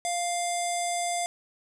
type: tone with low-pass filter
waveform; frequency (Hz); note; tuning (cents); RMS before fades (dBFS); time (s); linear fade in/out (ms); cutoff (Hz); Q
square; 698.5; F5; 0; -29; 0.05-1.26; 0; 8400; 9.7
effects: 10-bit